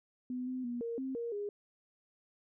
sine tone with pitch steps, 251 / 255.9 / 240.9 / 465 / 264.2 / 468.8 / 410 Hz, B3 / C4 / B3 / A#4 / C4 / A#4 / G#4, +28 / -38 / -43 / -4 / +17 / +10 / -22 cents, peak -35 dBFS, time 0.3-1.49 s, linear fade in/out 2 ms, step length 170 ms, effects none

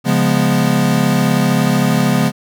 square chord, C# dominant seventh, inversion none, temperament equal, 138.59 / 174.61 / 207.7 / 246.9 Hz, C#3 / E#3 / G#3 / B3, 0 / 0 / 0 / 0 cents, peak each -18 dBFS, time 0.04-2.32 s, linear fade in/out 50 ms, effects none

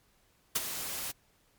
white noise with ADSR envelope, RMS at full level -26 dBFS, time 0.55-1.12 s, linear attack 10 ms, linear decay 27 ms, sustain -11 dB, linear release 14 ms, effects pink hiss -68 dBFS RMS until 1.58 s + MP3 96 kbps

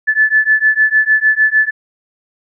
sine beating tone pair, 1735 / 1741.6 Hz, A6 / A6, -25 / -18 cents, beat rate 6.6 Hz, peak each -12 dBFS, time 0.07-1.71 s, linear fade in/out 20 ms, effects none

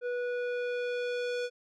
square tone with low-pass filter sweep, 489 Hz, B4, 17 cents flat, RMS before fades -33 dBFS, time 0.01-1.5 s, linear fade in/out 50 ms, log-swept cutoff 1400 to 5100 Hz, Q 1, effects none

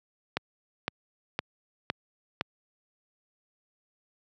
click train, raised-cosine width 0.3 ms, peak -11 dBFS, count 5, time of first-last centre 0.37-2.411 s, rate 1.96 Hz, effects high-pass 100 Hz 12 dB/octave

